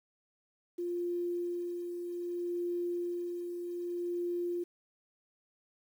sine tone with tremolo, 349.7 Hz, F4, 2 cents sharp, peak -31 dBFS, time 0.78-4.64 s, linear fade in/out 10 ms, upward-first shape sine, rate 0.63 Hz, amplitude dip 45%, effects 10-bit

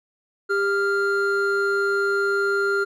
triangle tone pair together, 397.7 / 1396.9 Hz, G4 / F6, +25 / 0 cents, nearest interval octave + minor seventh, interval 2175 cents, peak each -20 dBFS, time 0.49-2.85 s, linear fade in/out 20 ms, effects none

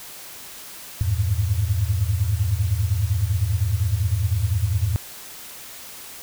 sine tone cluster, 83.5 / 99.2 / 109.1 Hz, E2 / G2 / A2, +23 / +21 / -14 cents, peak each -23 dBFS, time 1.01-4.96 s, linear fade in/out 0 ms, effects white hiss -39 dBFS RMS until 6.22 s

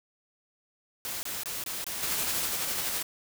white noise bursts, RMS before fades -35 dBFS, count 7, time 1.05-2.454 s, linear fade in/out 0 ms, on 180 ms, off 24 ms
white noise with tremolo, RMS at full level -30 dBFS, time 2.02-3.03 s, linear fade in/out 10 ms, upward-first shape sine, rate 12 Hz, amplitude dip 30%
effects none

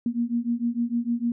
sine beating tone pair, 233.4 / 240 Hz, A#3 / B3, +2 / -49 cents, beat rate 6.6 Hz, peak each -26 dBFS, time 0.06-1.32 s, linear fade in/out 2 ms, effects none

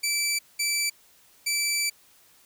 15% pulse tone bursts at uneven times, 2323 Hz, D7, 20 cents flat, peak -17 dBFS, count 3, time 0.03-0.39 / 0.59-0.9 / 1.46-1.9 s, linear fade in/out 10 ms, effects white hiss -58 dBFS RMS until 2.45 s

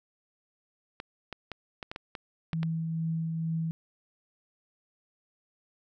clicks, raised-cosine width 0.3 ms, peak -21 dBFS, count 9, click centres 1.001 / 1.327 / 1.517 / 1.828 / 1.915 / 1.961 / 2.152 / 2.532 / 2.631 s
sine tone with tremolo, 162.8 Hz, E3, 21 cents flat, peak -27 dBFS, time 2.53-3.71 s, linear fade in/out 0 ms, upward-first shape triangle, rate 2.2 Hz, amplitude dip 30%
effects none

